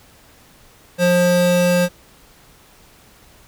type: tone pair together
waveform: square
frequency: 177.43 / 532 Hz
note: F3 / C5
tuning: +28 / +29 cents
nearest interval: octave + perfect fifth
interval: 1901 cents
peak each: -17 dBFS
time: 0.98-1.89 s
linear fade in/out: 50 ms
effects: pink hiss -49 dBFS RMS until 3.47 s